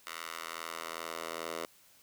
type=tone with high-pass filter sweep; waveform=10% pulse; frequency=82.41 Hz; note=E2; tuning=in tune; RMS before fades=-41 dBFS; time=0.07-1.65 s; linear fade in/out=0 ms; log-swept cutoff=1400 to 550 Hz; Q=1.1; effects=white hiss -62 dBFS RMS until 2.02 s